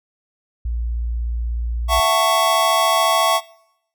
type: tone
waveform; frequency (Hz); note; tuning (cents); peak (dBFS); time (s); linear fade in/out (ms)
sine; 58.27; A#1; 0; -20; 0.65-2; 5
type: chord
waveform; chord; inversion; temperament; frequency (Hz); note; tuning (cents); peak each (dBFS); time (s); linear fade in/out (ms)
square; F# minor seventh; third; just; 666 / 740 / 888 / 1110; E5 / F#5 / A5 / C#6; +18 / 0 / +16 / +2; -20 / -24 / -24 / -18; 1.88-3.41; 50
effects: noise-tail reverb RT60 0.8 s tail -22 dB re dry